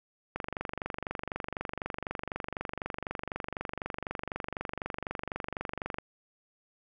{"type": "click train", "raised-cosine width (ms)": 0.5, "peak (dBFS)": -19, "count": 136, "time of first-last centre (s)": [0.36, 5.985], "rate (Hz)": 24, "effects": []}